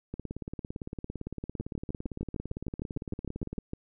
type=two click trains; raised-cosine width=3 ms; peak=-23 / -21 dBFS; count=62 / 15; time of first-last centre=0.14-3.586 / 1.6-3.734 s; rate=17.7 / 6.56 Hz; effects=none